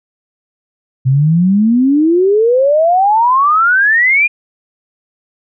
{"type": "exponential sweep", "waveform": "sine", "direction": "up", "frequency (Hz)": [126.5, 2464], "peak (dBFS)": -7, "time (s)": [1.05, 4.28], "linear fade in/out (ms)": 20, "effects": []}